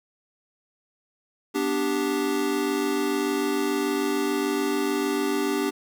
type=chord; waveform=square; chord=G major; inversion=first; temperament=equal; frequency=246.9 / 293.7 / 392 Hz; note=B3 / D4 / G4; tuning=0 / 0 / 0 cents; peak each=-32 / -27 / -27 dBFS; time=1.54-5.71 s; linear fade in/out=20 ms; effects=10-bit